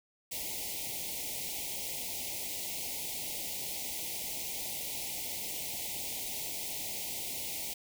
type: band-stop noise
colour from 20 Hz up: white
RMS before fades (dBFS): -38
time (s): 0.31-7.74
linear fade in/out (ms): 10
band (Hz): 920 to 2000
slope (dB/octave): 96
effects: none